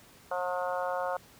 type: harmonic tone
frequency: 180 Hz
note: F#3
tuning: 47 cents flat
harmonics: 3 / 4 / 5 / 6 / 7 / 8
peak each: -33 / -35 / -37 / -39 / -40 / -41 dBFS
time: 0.31-1.17 s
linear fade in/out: 5 ms
effects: pink hiss -56 dBFS RMS until 1.39 s + high-pass 60 Hz 12 dB/octave